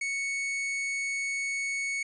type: tone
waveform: 45% pulse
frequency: 2217 Hz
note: C#7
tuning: in tune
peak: -29 dBFS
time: 0.01-2.03 s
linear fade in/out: 5 ms
effects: resampled to 22050 Hz